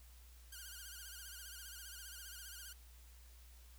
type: tone with vibrato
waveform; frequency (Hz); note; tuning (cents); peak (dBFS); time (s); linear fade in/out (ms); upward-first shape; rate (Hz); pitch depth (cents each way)
5% pulse; 1506; F#6; +30; -39; 0.52-2.73; 5; sine; 15; 120
effects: added 60 Hz sine -57 dBFS peak until 3.78 s + white hiss -66 dBFS RMS until 3.78 s